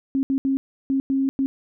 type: tone bursts at uneven times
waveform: sine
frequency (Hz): 270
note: C#4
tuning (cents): -45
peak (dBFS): -18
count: 6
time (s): 0.15-0.23 / 0.3-0.38 / 0.45-0.57 / 0.9-1 / 1.1-1.29 / 1.39-1.46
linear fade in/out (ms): 0
effects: none